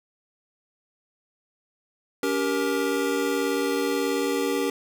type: chord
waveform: square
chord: G diminished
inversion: second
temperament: just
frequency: 282.2 / 392 / 470.4 Hz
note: Db4 / G4 / Bb4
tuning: +31 / 0 / +16 cents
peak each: -28 dBFS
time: 2.23-4.7 s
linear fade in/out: 2 ms
effects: none